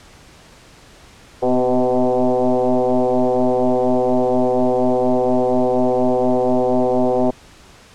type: tone with frequency modulation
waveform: sine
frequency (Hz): 123.9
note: B2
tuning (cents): +6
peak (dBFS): -13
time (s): 1.42-7.31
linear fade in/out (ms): 10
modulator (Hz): 126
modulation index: 5.2
effects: pink hiss -45 dBFS RMS until 7.94 s + low-pass 8000 Hz 12 dB/octave